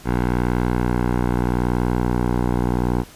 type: tone with low-pass filter sweep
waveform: 10% pulse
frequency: 60.8 Hz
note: B1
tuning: 26 cents flat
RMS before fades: -20 dBFS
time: 0.04-3.05 s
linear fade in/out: 50 ms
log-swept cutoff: 1600 to 960 Hz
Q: 1
effects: pink hiss -44 dBFS RMS until 3.15 s + resampled to 32000 Hz